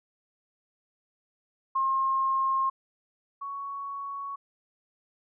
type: tone pair in turn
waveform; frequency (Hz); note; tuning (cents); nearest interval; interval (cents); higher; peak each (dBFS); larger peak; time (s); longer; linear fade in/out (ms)
sine; 1069 / 1114.7; C6 / C#6; +37 / +9; minor second; 72; second; -23 / -33; first; 1.75-2.7 / 3.41-4.36; neither; 10
effects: none